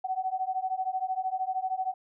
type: beating tone pair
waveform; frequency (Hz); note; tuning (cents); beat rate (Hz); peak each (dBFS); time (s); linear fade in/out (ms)
sine; 746 / 759; F#5 / F#5; +14 / +44; 13; -31; 0.04-1.94; 10
effects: none